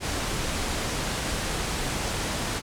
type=low-pass noise; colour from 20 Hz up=pink; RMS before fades=-29 dBFS; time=0-2.62 s; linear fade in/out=50 ms; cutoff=9900 Hz; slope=24 dB/octave; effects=none